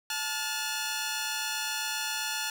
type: tone pair together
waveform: 10% pulse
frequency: 869.7 / 1427 Hz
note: A5 / F6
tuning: -20 / +37 cents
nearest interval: major sixth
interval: 857 cents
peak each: -25 dBFS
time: 0.1-2.5 s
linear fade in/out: 2 ms
effects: none